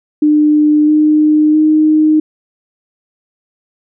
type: tone with pitch steps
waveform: sine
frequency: 300.8 / 304.8 / 308.9 Hz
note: D4 / D#4 / D#4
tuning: +42 / -36 / -12 cents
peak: -6 dBFS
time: 0.22-2.2 s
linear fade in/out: 5 ms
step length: 660 ms
effects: none